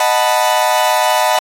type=chord; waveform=40% pulse; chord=B dominant seventh; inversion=first; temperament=equal; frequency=622.3 / 740 / 880 / 987.8 Hz; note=D#5 / F#5 / A5 / B5; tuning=0 / 0 / 0 / 0 cents; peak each=-16 dBFS; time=0-1.39 s; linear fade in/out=2 ms; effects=AAC 48 kbps